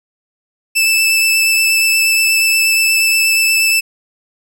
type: tone with vibrato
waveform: sawtooth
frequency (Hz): 2637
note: E7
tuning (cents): 0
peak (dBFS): -7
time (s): 0.75-3.81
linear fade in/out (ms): 20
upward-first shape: triangle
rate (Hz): 8.4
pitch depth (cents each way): 13
effects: none